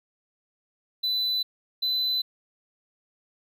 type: tone pair in turn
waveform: triangle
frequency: 3998 / 4016 Hz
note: B7 / B7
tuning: +20 / +28 cents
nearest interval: unison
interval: 8 cents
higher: second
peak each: -22 dBFS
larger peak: neither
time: 1.03-1.43 / 1.82-2.22 s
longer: neither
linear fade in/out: 10 ms
effects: none